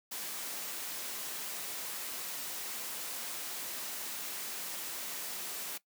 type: noise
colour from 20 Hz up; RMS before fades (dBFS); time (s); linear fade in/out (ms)
white; -40; 0.11-5.78; 10
effects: noise-tail reverb RT60 0.1 s tail -18 dB re dry + high-pass 200 Hz 12 dB/octave